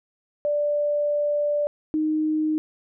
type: tone pair in turn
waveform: sine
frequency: 587.3 / 309.7 Hz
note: D5 / D#4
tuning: 0 / -8 cents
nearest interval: major seventh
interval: 1108 cents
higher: first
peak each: -20 dBFS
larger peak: neither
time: 0.45-1.67 / 1.94-2.58 s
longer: first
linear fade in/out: 0 ms
effects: none